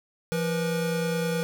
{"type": "tone pair together", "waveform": "square", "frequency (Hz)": [170.62, 482.1], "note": ["F3", "B4"], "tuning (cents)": [-40, -42], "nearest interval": "octave + tritone", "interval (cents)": 1798, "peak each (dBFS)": [-28, -29], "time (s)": [0.32, 1.43], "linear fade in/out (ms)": 0, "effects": []}